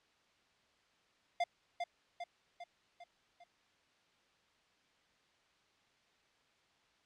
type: tone with echo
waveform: square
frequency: 698.5 Hz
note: F5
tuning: in tune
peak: -31 dBFS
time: 1.4-1.44 s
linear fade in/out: 5 ms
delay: 400 ms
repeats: 5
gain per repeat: -5 dB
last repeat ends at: 3.44 s
effects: white hiss -71 dBFS RMS until 7.05 s + low-pass 4000 Hz 12 dB/octave